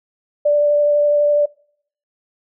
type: tone with vibrato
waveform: sine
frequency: 587 Hz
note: D5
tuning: 1 cent flat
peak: -11 dBFS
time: 0.45-1.46 s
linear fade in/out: 10 ms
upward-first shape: triangle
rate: 12 Hz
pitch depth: 11 cents each way
effects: noise-tail reverb RT60 0.6 s tail -24 dB re dry